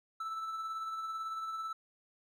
triangle tone with tremolo, 1318.5 Hz, E6, in tune, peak -33 dBFS, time 0.2-1.73 s, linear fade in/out 5 ms, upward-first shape triangle, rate 18 Hz, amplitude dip 40%, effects none

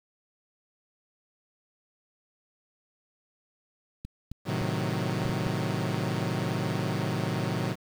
clicks, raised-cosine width 5 ms, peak -25 dBFS, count 6, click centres 4.05 / 4.316 / 4.615 / 5.254 / 5.295 / 5.468 s
sawtooth chord, A diminished seventh, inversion none, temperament equal, 110 / 130.81 / 155.56 / 185 Hz, A2 / C3 / Eb3 / Gb3, 0 / 0 / 0 / 0 cents, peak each -29 dBFS, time 4.45-7.76 s, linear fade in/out 50 ms
effects low-pass 6000 Hz 12 dB/octave + 8-bit

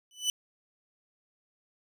25% pulse tone with exponential growth, 2988 Hz, F#7, 16 cents sharp, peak -19 dBFS, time 0.11-0.3 s, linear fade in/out 1 ms, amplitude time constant 41 ms, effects none

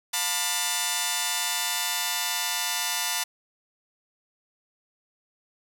5% pulse chord, B half-diminished seventh, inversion second, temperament just, 711.2 / 889 / 987.8 / 1185.3 Hz, F5 / A5 / B5 / D6, +31 / +18 / 0 / +16 cents, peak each -21 / -18 / -18 / -24 dBFS, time 0.13-3.24 s, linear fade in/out 10 ms, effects none

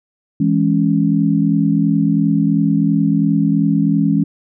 sine chord, C# minor, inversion first, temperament equal, 164.81 / 207.7 / 277.2 Hz, E3 / G#3 / C#4, 0 / 0 / 0 cents, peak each -16 dBFS, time 0.4-4.24 s, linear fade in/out 5 ms, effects none

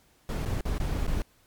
brown noise with dropouts, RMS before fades -28 dBFS, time 0.29-1.22 s, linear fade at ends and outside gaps 1 ms, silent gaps 0.452-0.458 / 0.609-0.653 / 0.782-0.8 / 1.067-1.077 s, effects pink hiss -63 dBFS RMS until 1.46 s + MP3 96 kbps

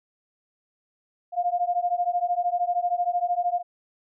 sine beating tone pair, 700 / 713 Hz, F5 / F5, +4 / +36 cents, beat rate 13 Hz, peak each -25 / -25 dBFS, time 1.32-3.63 s, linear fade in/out 50 ms, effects none

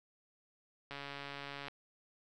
click train, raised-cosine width 0.3 ms, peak -28 dBFS, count 110, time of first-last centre 0.91-1.683 s, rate 141 Hz, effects none

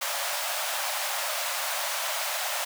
pink high-pass noise, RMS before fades -30 dBFS, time 0.01-2.65 s, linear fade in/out 10 ms, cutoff 560 Hz, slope 96 dB/octave, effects none

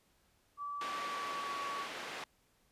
sine tone with pitch glide, 1154 to 1128.9 Hz, D6 to C#6, -31 to +31 cents, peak -38 dBFS, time 0.57-1.87 s, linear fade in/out 50 ms, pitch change -38 cents, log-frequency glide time 0.98-1.52 s
white band-pass noise, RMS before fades -44 dBFS, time 0.81-2.24 s, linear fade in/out 2 ms, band 250 to 2600 Hz, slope 12 dB/octave
effects pink hiss -72 dBFS RMS until 2.71 s + resampled to 32000 Hz

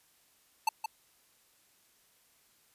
square tone with echo, 881 Hz, A5, 2 cents sharp, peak -24 dBFS, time 0.67-0.69 s, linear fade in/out 5 ms, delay 170 ms, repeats 1, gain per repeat -8 dB, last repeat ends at 0.86 s, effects white hiss -67 dBFS RMS until 2.74 s + resampled to 32000 Hz

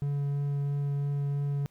triangle tone with vibrato, 142.2 Hz, C#3, 45 cents sharp, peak -25 dBFS, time 0.02-1.66 s, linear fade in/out 0 ms, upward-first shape triangle, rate 3 Hz, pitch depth 9 cents each way, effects pink hiss -69 dBFS RMS until 1.7 s

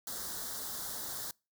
white band-stop noise, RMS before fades -40 dBFS, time 0.07-1.31 s, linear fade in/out 2 ms, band 1800 to 3500 Hz, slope 48 dB/octave, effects noise-tail reverb RT60 0.3 s tail -26 dB re dry

